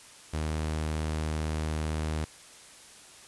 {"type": "tone", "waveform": "sawtooth", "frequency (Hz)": 77.78, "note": "D#2", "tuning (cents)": 0, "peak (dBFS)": -25, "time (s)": [0.33, 2.25], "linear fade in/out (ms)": 10, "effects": ["white hiss -51 dBFS RMS until 3.27 s", "resampled to 24000 Hz"]}